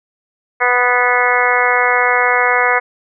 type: harmonic tone with a mistuned harmonic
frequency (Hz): 246.9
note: B3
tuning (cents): 0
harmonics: 2 / 3 / 4 / 5 / 6 / 7 / 8 / 9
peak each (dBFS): -19 / -19 / -19 / -19 / -19 / -19 / -19 / -19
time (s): 0.6-2.8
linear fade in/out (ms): 20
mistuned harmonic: 9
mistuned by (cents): -41
effects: none